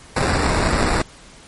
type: noise with sample-and-hold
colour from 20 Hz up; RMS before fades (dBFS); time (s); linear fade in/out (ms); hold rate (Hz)
pink; -18; 0.16-1.02; 5; 3150
effects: pink hiss -44 dBFS RMS until 1.47 s + MP3 48 kbps